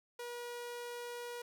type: tone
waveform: sawtooth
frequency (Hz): 481.1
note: B4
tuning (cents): -45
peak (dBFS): -38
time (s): 0.19-1.42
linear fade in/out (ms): 5
effects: none